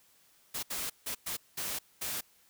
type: noise bursts at uneven times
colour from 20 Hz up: white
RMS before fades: -36 dBFS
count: 6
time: 0.54-0.63 / 0.7-0.9 / 1.06-1.15 / 1.26-1.37 / 1.57-1.79 / 2.01-2.21 s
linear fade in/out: 10 ms
effects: white hiss -65 dBFS RMS until 2.49 s